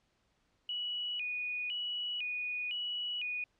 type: tone with vibrato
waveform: sine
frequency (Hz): 2691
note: E7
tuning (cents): +35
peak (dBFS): -34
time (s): 0.69-3.44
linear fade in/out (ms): 2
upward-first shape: square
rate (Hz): 0.99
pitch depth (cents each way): 150
effects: pink hiss -75 dBFS RMS until 3.59 s + low-pass 6000 Hz 12 dB/octave